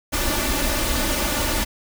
pink noise with comb filter, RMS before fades -22 dBFS, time 0.12-1.65 s, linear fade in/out 20 ms, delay 3.4 ms, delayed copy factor +0.7, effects none

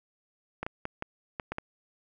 clicks, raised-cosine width 0.5 ms, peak -18 dBFS, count 7, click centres 0.63 / 0.665 / 0.854 / 1.024 / 1.398 / 1.52 / 1.584 s, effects none

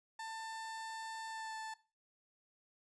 30% pulse tone with pitch glide, 892 to 880.7 Hz, A5 to A5, +23 to +1 cents, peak -40 dBFS, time 0.19-1.74 s, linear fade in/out 5 ms, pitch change -22 cents, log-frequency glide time 1.28-1.56 s, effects noise-tail reverb RT60 0.3 s tail -17 dB re dry + resampled to 22050 Hz

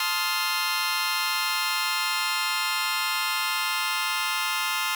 15% pulse chord, F dominant seventh, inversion first, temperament just, 873.1 / 1047.7 / 1257.2 / 1396.9 Hz, A5 / C6 / Eb6 / F6, -14 / +2 / +18 / 0 cents, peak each -26 / -22 / -25 / -23 dBFS, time 0-4.95 s, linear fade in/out 2 ms, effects none

